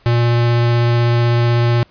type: tone with vibrato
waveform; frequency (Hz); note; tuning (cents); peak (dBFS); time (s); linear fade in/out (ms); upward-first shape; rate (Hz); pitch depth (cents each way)
square; 118.8; A#2; +33; -12; 0.06-1.83; 0; triangle; 16; 9
effects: pink hiss -51 dBFS RMS until 1.9 s + resampled to 11025 Hz